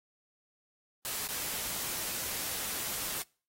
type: noise with dropouts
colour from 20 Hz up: white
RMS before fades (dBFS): -36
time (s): 1.05-3.22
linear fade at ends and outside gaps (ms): 0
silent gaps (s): 1.272-1.288
effects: noise-tail reverb RT60 0.4 s tail -25 dB re dry + AAC 48 kbps